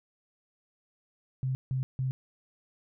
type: tone bursts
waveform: sine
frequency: 130.81 Hz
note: C3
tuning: in tune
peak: -27 dBFS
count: 3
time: 1.43-2.11 s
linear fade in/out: 0 ms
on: 120 ms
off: 160 ms
effects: none